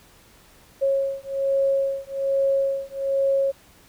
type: beating tone pair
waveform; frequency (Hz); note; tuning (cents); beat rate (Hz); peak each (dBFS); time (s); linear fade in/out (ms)
sine; 546 / 547.2; C#5 / C#5; -26 / -23; 1.2; -23; 0.81-3.52; 20
effects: pink hiss -53 dBFS RMS until 3.88 s